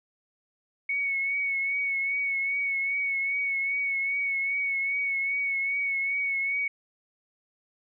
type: tone with vibrato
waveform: sine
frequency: 2217 Hz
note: C#7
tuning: in tune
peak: -25 dBFS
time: 0.89-6.68 s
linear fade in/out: 5 ms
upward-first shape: triangle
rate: 2.5 Hz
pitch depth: 38 cents each way
effects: none